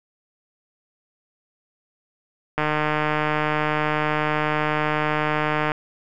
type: click train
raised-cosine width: 0.5 ms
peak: -7 dBFS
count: 478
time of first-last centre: 2.58-5.718 s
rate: 152 Hz
effects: none